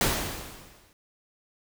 pink noise with exponential decay, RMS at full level -22 dBFS, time 0.01-0.93 s, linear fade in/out 1 ms, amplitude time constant 200 ms, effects none

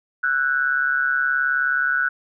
sine tone with amplitude modulation, 1480 Hz, F#6, in tune, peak -14 dBFS, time 0.23-2.09 s, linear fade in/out 10 ms, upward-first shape sine, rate 139 Hz, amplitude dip 80%, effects none

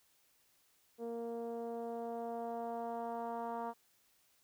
10% pulse tone with low-pass filter sweep, 232.7 Hz, A#3, 3 cents flat, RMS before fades -41 dBFS, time 0.98-3.74 s, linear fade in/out 50 ms, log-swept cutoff 470 to 930 Hz, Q 2.3, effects white hiss -72 dBFS RMS until 4.43 s

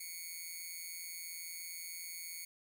5% pulse tone with amplitude modulation, 2217 Hz, C#7, in tune, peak -30 dBFS, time 0-2.45 s, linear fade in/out 5 ms, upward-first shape sine, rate 170 Hz, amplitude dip 70%, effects 11-bit

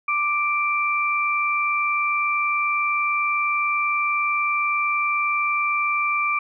sine tone pair together, 1178.2 / 2349 Hz, D6 / D7, +5 / 0 cents, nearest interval octave, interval 1195 cents, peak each -22 dBFS, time 0.08-6.39 s, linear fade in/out 5 ms, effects none

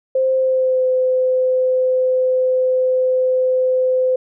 sine tone with pitch glide, 523.3 to 512.5 Hz, C5 to C5, 0 to -36 cents, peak -13 dBFS, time 0.15-4.16 s, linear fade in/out 5 ms, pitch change -36 cents, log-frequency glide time 0.35-0.86 s, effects none

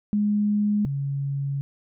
sine tone pair in turn, 207.7 / 139.39 Hz, G#3 / C#3, 0 / +10 cents, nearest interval perfect fifth, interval 690 cents, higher first, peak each -19 / -24 dBFS, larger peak first, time 0.13-0.85 / 0.85-1.61 s, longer second, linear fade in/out 0 ms, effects none

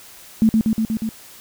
sine tone with echo, 221.2 Hz, A3, 9 cents sharp, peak -10 dBFS, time 0.42-0.49 s, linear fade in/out 0 ms, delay 120 ms, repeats 5, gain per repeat -2 dB, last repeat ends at 1.09 s, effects white hiss -43 dBFS RMS until 1.4 s

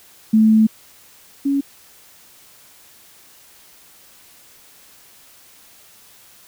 sine tone pair in turn, 218.8 / 278.6 Hz, A3 / C#4, -9 / +9 cents, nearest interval major third, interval 418 cents, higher second, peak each -9 / -15 dBFS, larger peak first, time 0.33-0.67 / 1.45-1.61 s, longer first, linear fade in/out 10 ms, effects white hiss -48 dBFS RMS until 6.47 s

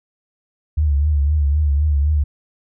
sine tone with vibrato, 73.42 Hz, D2, in tune, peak -13 dBFS, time 0.77-2.24 s, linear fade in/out 10 ms, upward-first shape triangle, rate 3.9 Hz, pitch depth 99 cents each way, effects none

